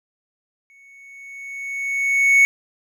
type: tone with exponential growth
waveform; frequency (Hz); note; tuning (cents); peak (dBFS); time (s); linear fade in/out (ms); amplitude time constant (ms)
triangle; 2217; C#7; 0; -7; 0.7-2.45; 0; 380
effects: none